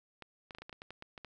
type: clicks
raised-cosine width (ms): 0.3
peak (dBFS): -30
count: 12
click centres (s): 0.223 / 0.508 / 0.549 / 0.585 / 0.62 / 0.695 / 0.728 / 0.819 / 0.906 / 1.024 / 1.178 / 1.247
effects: none